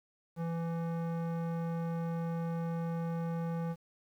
square tone with low-pass filter, 166.9 Hz, E3, 22 cents sharp, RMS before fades -35 dBFS, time 0.36-3.76 s, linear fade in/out 50 ms, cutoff 1100 Hz, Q 0.88, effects 10-bit

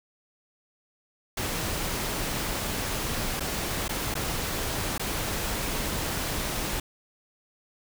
pink noise with dropouts, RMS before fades -30 dBFS, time 1.37-6.8 s, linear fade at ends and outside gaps 5 ms, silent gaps 3.397-3.405 / 3.881-3.892 / 4.142-4.152 / 4.98-4.995 s, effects none

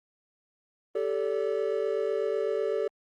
triangle chord, G suspended second, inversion none, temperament equal with one note detuned, 392 / 440 / 574.9 Hz, G4 / A4 / D5, 0 / 0 / -37 cents, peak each -29 / -27 / -30 dBFS, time 0.95-2.88 s, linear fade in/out 5 ms, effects Opus 32 kbps

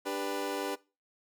25% pulse chord, G major, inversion second, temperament equal with one note detuned, 293.7 / 395.6 / 493.9 Hz, D4 / G4 / B4, 0 / +16 / 0 cents, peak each -33 dBFS, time 0.05-0.76 s, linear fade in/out 20 ms, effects noise-tail reverb RT60 0.3 s tail -21 dB re dry

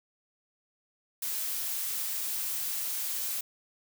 blue noise, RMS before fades -33 dBFS, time 1.22-3.41 s, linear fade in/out 5 ms, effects none

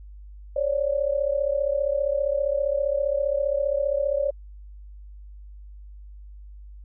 sine tone pair together, 546.9 / 582 Hz, C#5 / D5, -23 / -16 cents, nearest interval minor second, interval 107 cents, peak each -24 dBFS, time 0.56-4.31 s, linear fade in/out 5 ms, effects added 50 Hz sine -40 dBFS peak until 6.84 s

